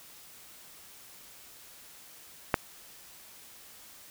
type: click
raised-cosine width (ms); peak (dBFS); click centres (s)
0.5; -7; 2.542
effects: white hiss -52 dBFS RMS until 4.1 s